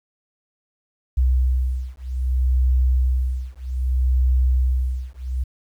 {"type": "beating tone pair", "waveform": "sine", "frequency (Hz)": [63.4, 64.03], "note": ["B1", "C2"], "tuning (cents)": [46, -37], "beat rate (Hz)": 0.63, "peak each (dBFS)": -19, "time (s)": [1.17, 5.44], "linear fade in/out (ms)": 10, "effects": ["tanh soft clip ceiling -9 dBFS", "9-bit"]}